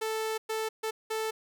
sawtooth tone bursts at uneven times, 440 Hz, A4, in tune, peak -26 dBFS, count 4, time 0.01-0.38 / 0.49-0.69 / 0.83-0.91 / 1.1-1.31 s, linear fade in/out 10 ms, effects none

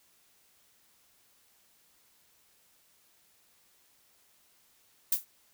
violet noise with exponential decay, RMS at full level -21 dBFS, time 5.12-5.25 s, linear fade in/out 5 ms, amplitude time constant 28 ms, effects white hiss -66 dBFS RMS until 5.53 s

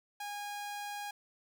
sawtooth tone, 820 Hz, G#5, 22 cents flat, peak -35 dBFS, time 0.2-1.11 s, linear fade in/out 5 ms, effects none

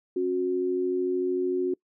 sine tone pair together, 271.9 / 365.3 Hz, C#4 / F#4, -33 / -22 cents, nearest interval perfect fourth, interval 511 cents, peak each -31 / -24 dBFS, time 0.16-1.74 s, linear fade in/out 5 ms, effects noise-tail reverb RT60 0.1 s tail -25 dB re dry

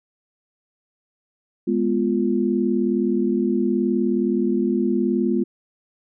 sine chord, F diminished, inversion first, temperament equal, 207.7 / 246.9 / 349.2 Hz, Ab3 / Cb4 / F4, 0 / 0 / 0 cents, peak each -22 dBFS, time 1.67-5.44 s, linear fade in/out 10 ms, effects none

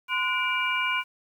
sine tone cluster, 1027 / 1460 / 2341 / 2848 Hz, C6 / F#6 / D7 / F7, -33 / -24 / -6 / +33 cents, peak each -29 / -30 / -27 / -32 dBFS, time 0.08-1.04 s, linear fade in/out 50 ms, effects 9-bit

